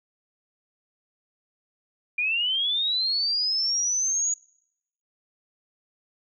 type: linear sweep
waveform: sine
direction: up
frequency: 2385 to 6820 Hz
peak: -22 dBFS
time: 2.18-4.34 s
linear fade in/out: 5 ms
effects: noise-tail reverb RT60 0.8 s tail -26 dB re dry